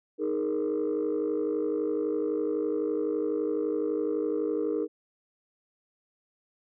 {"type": "chord", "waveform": "sine", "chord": "D# suspended fourth", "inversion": "none", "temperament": "just", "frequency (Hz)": [311.1, 414.8, 466.7], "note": ["D#4", "G#4", "A#4"], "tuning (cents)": [0, -2, 2], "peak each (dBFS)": -29, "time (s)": [0.18, 4.88], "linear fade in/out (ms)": 50, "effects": ["tanh soft clip ceiling -21 dBFS"]}